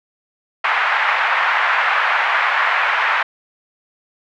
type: band-pass noise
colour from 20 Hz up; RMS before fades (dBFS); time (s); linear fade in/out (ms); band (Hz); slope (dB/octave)
white; -17; 0.64-3.23; 5; 800 to 2100; 24
effects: none